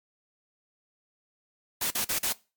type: noise bursts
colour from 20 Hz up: white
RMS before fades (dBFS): -28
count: 4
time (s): 1.81-2.326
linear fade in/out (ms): 5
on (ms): 96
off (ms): 44
effects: noise-tail reverb RT60 0.3 s tail -21 dB re dry + MP3 96 kbps